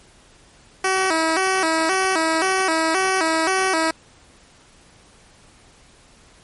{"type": "tone with vibrato", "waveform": "10% pulse", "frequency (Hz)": 349.7, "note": "F4", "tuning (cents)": 2, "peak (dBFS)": -9, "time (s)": [0.84, 3.91], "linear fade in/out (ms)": 5, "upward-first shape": "square", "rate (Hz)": 1.9, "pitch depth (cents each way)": 140, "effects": ["pink hiss -51 dBFS RMS until 6.43 s", "MP3 48 kbps"]}